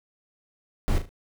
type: noise with echo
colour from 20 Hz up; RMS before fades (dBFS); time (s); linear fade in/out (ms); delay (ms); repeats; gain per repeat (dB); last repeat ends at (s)
brown; -22; 0.88-0.98; 0; 37; 3; -9; 1.091
effects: none